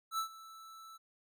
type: tone with ADSR envelope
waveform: square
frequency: 1318.5 Hz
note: E6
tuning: in tune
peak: -32 dBFS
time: 0.11-0.98 s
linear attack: 73 ms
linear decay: 98 ms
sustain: -19 dB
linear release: 21 ms
effects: none